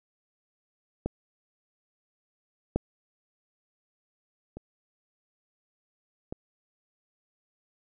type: clicks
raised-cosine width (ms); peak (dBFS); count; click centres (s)
2; -15 / -11 / -26 / -21; 4; 1.06 / 2.76 / 4.57 / 6.325
effects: none